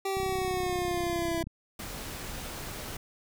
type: exponential sweep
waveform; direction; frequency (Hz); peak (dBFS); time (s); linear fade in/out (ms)
25% pulse; down; 390 to 331.9; -25; 0.05-1.43; 5
type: click train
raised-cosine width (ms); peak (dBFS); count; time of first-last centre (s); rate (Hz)
5; -27; 43; 0.17-1.47; 32.3
type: noise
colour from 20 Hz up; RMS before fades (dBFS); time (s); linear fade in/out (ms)
pink; -39; 1.79-2.97; 5
effects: none